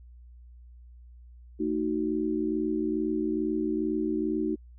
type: chord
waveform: sine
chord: D# diminished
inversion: second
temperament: just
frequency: 224 / 311.1 / 373.4 Hz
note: A3 / D#4 / F#4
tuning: +31 / 0 / +16 cents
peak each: -32 / -28 / -31 dBFS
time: 1.59-4.56 s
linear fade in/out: 20 ms
effects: added 60 Hz sine -47 dBFS peak until 4.78 s